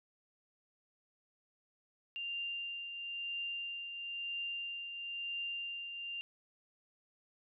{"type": "tone with tremolo", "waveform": "sine", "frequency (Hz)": 2789, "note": "F7", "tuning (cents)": -3, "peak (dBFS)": -36, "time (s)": [2.16, 6.21], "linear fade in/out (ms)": 0, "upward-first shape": "triangle", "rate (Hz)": 1, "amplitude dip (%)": 50, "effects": []}